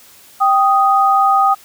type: tone pair together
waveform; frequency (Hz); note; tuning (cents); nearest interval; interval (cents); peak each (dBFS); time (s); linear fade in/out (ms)
sine; 784 / 1244.5; G5 / D#6; 0 / 0; minor sixth; 800; -12; 0.4-1.55; 20
effects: white hiss -44 dBFS RMS until 1.64 s + high-pass 60 Hz 12 dB/octave